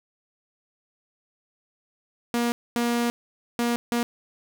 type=tone bursts at uneven times; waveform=sawtooth; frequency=237.6 Hz; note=A#3; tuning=33 cents sharp; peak=-18 dBFS; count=4; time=2.34-2.52 / 2.76-3.1 / 3.59-3.76 / 3.92-4.03 s; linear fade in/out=0 ms; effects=none